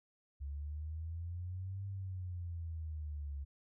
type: exponential two-way sweep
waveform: sine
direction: up then down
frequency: 69.3 to 98.9 to 69.3 Hz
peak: -39 dBFS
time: 0.4-3.45 s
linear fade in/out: 20 ms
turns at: 1.86 s
effects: none